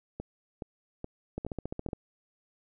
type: two click trains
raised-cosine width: 2 ms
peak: -21 / -23 dBFS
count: 9 / 5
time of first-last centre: 1.38-1.932 / 0.2-1.888 s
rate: 14.5 / 2.37 Hz
effects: none